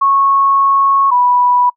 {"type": "tone pair in turn", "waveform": "sine", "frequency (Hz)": [1100, 983.1], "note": ["C#6", "B5"], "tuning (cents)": [-14, -8], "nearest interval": "major second", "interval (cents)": 194, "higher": "first", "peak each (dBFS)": -8, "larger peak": "neither", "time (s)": [[0.01, 1.11], [1.11, 1.7]], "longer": "first", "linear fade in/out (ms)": 10, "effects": ["noise-tail reverb RT60 0.1 s tail -24 dB re dry"]}